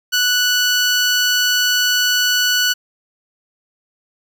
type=tone; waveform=15% pulse; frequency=1480 Hz; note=F#6; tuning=in tune; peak=-7 dBFS; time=0.12-2.74 s; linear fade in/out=20 ms; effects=none